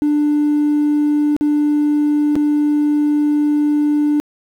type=tone with dropouts; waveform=triangle; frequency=296 Hz; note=D4; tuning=14 cents sharp; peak=-9 dBFS; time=0.02-4.2 s; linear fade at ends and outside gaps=0 ms; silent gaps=1.365-1.41 / 2.355-2.363 s; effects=tanh soft clip ceiling -8 dBFS + 8-bit